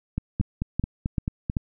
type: two click trains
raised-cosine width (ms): 5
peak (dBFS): -11 / -13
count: 4 / 7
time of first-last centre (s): 0.41-1.568 / 0.18-1.499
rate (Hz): 2.59 / 4.55
effects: none